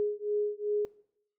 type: beating tone pair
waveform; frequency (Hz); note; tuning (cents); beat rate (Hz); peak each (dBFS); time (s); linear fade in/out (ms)
sine; 415.3 / 417.9; G#4 / G#4; 0 / +11; 2.6; -31; 0-0.85; 0
effects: noise-tail reverb RT60 0.7 s tail -21 dB re dry